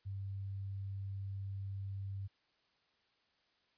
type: tone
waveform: sine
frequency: 98 Hz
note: G2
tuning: in tune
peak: -39 dBFS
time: 0.05-2.28 s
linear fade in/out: 20 ms
effects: white hiss -75 dBFS RMS until 3.77 s + resampled to 11025 Hz